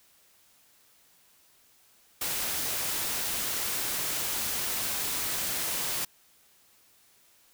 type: noise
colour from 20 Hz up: white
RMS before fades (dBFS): -31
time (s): 2.21-6.05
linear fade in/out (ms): 5
effects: white hiss -62 dBFS RMS until 7.53 s